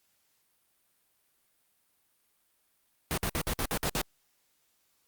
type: noise bursts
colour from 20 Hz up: pink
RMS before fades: -30 dBFS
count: 8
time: 3.11-4.015 s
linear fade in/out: 0 ms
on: 65 ms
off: 55 ms
effects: white hiss -72 dBFS RMS until 5.07 s + Opus 48 kbps